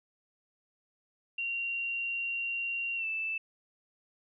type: tone with pitch glide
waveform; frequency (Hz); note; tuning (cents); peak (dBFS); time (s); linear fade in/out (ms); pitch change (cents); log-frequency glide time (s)
sine; 2759 to 2642; F7 to E7; -22 to +3; -31; 1.38-3.38; 5; -75; 2.96-3.06
effects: none